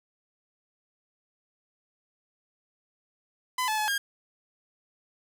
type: tone with pitch steps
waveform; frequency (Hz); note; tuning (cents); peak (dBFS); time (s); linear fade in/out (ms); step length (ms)
sawtooth; 1010 / 865 / 853 / 1618; B5 / A5 / G#5 / G#6; +39 / -30 / +46 / -46; -22; 3.58-3.98; 5; 100
effects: 10-bit